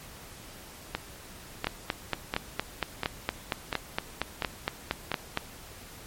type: two click trains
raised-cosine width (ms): 0.3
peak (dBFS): -10 / -12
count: 17 / 7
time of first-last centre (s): 1.67-5.374 / 0.95-5.117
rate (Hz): 4.32 / 1.44
effects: pink hiss -47 dBFS RMS until 6.06 s + MP3 64 kbps